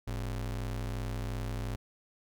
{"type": "ring-modulated tone", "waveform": "square", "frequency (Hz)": 78.6, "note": "D#2", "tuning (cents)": 18, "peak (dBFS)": -31, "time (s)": [0.07, 1.76], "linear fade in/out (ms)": 10, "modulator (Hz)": 31.4, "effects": []}